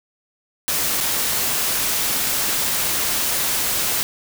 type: noise with dropouts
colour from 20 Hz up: white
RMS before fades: -21 dBFS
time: 0.68-4.03 s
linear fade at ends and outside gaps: 0 ms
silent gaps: 1.004-1.009 s
effects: none